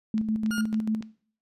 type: tone with tremolo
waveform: sine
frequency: 217.9 Hz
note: A3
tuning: 17 cents flat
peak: -22 dBFS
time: 0.14-1.01 s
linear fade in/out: 2 ms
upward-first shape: square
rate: 6.8 Hz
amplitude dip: 55%
type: click train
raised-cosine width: 0.2 ms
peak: -25 dBFS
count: 4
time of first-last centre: 0.18-1.025 s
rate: 3.55 Hz
type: tone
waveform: 40% pulse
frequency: 1424 Hz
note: F6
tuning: 33 cents sharp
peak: -29 dBFS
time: 0.51-0.61 s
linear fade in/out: 2 ms
effects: noise-tail reverb RT60 0.5 s tail -18 dB re dry + resampled to 32000 Hz